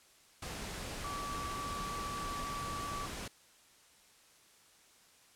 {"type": "tone in noise", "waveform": "sine", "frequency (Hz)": 1152, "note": "D6", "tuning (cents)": -34, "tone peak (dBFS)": -39, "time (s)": [1.04, 3.06], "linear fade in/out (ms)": 5, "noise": "pink", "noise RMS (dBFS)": -42, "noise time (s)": [0.42, 3.28], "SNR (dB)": 0, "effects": ["white hiss -63 dBFS RMS until 5.35 s", "low-pass 10000 Hz 12 dB/octave"]}